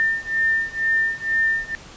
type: beating tone pair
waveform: sine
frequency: 1800 / 1802.1 Hz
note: A6 / A6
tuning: +39 / +41 cents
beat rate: 2.1 Hz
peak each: -22 / -21 dBFS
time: 0-1.75 s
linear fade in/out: 0 ms
effects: pink hiss -42 dBFS RMS until 1.96 s + resampled to 16000 Hz